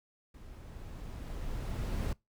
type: noise with level ramp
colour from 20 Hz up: brown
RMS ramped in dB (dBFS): -50 to -32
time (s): 0.34-2.13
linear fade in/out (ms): 5
effects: noise-tail reverb RT60 0.2 s tail -24 dB re dry